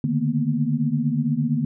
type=tone cluster; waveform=sine; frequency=143.7 / 152.4 / 227.4 / 242.9 Hz; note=D3 / D#3 / A#3 / B3; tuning=-37 / -36 / -43 / -29 cents; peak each=-27 / -24 / -25 / -24 dBFS; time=0.04-1.65 s; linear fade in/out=2 ms; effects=none